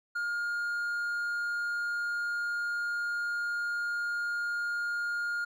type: tone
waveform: triangle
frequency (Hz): 1417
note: F6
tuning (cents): +25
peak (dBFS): -28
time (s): 0.15-5.45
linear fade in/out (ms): 10
effects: none